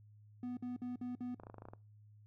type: tone bursts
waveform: triangle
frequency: 246.9 Hz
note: B3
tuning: in tune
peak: -37 dBFS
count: 5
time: 0.43-1.346 s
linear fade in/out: 2 ms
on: 140 ms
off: 54 ms
type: clicks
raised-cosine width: 1 ms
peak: -36 dBFS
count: 10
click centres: 1.399 / 1.435 / 1.469 / 1.499 / 1.543 / 1.583 / 1.621 / 1.654 / 1.686 / 1.735 s
effects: noise-tail reverb RT60 0.3 s tail -22 dB re dry + added 105 Hz sine -58 dBFS peak until 2.26 s